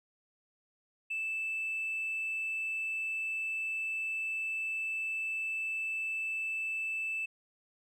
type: tone with hard clipping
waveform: triangle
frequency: 2637 Hz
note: E7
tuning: in tune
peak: -32 dBFS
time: 1.1-7.26 s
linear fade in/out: 10 ms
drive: 2 dB
effects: none